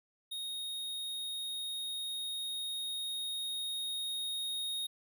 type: tone with level ramp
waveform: square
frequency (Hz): 3729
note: A#7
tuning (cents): 0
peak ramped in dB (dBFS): -38 to -35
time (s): 0.31-4.87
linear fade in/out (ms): 10
effects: none